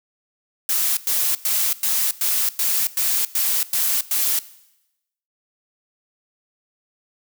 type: noise bursts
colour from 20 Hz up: blue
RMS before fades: -20 dBFS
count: 10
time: 0.69-4.39 s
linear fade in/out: 2 ms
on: 280 ms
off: 100 ms
effects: noise-tail reverb RT60 0.9 s tail -18 dB re dry